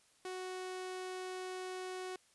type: tone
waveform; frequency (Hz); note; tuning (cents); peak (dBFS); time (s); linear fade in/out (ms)
sawtooth; 370; F#4; 0; -37; 0.25-2.16; 2
effects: white hiss -69 dBFS RMS until 2.34 s + resampled to 24000 Hz